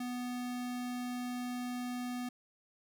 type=tone; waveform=square; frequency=246.9 Hz; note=B3; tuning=in tune; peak=-37 dBFS; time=0-2.29 s; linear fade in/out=5 ms; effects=none